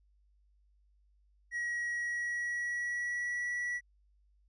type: tone with pitch glide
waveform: triangle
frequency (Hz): 1909 to 1942.4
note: A#6 to B6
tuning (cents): +41 to -29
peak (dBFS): -31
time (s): 1.51-3.81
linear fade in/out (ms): 50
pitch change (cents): +30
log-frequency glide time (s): 1.9-3.49
effects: added 50 Hz sine -65 dBFS peak until 4.48 s + resampled to 22050 Hz